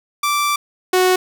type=tone pair in turn; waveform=sawtooth; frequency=1170 / 368.5 Hz; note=D6 / F#4; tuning=-7 / -7 cents; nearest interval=octave + minor sixth; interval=2000 cents; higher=first; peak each=-12 / -8 dBFS; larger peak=second; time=0.23-0.56 / 0.93-1.16 s; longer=first; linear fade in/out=5 ms; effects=none